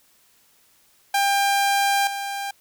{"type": "tone with level steps", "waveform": "sawtooth", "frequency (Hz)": 797, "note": "G5", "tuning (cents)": 28, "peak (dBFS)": [-14, -23], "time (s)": [1.14, 2.51], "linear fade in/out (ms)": 5, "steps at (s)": 2.07, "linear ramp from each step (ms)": 2, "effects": ["white hiss -59 dBFS RMS until 2.6 s"]}